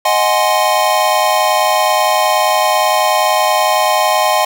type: chord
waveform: square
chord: Ab dominant seventh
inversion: second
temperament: equal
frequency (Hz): 622.3 / 740 / 830.6 / 1046.5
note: Eb5 / Gb5 / Ab5 / C6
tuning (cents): 0 / 0 / 0 / 0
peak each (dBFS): -17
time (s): 0.05-4.45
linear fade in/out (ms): 5
effects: none